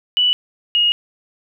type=tone pair in turn; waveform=sine; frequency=2960 / 2871 Hz; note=F#7 / F7; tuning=0 / +47 cents; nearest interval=minor second; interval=53 cents; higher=first; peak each=-12 dBFS; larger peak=neither; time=0.17-0.33 / 0.75-0.92 s; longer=second; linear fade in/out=0 ms; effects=none